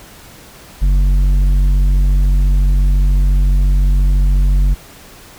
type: tone with tanh clipping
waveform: sine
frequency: 47.09 Hz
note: F#1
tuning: 31 cents sharp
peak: -10 dBFS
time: 0.81-4.75 s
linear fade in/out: 20 ms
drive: 8 dB
effects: pink hiss -39 dBFS RMS until 5.38 s